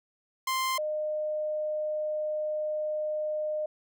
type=tone pair in turn; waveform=sawtooth / sine; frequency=1046.5 / 610.8 Hz; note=C6 / D#5; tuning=0 / -32 cents; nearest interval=major sixth; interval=932 cents; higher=first; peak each=-23 / -28 dBFS; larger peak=first; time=0.47-0.78 / 0.78-3.66 s; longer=second; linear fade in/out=5 ms; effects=none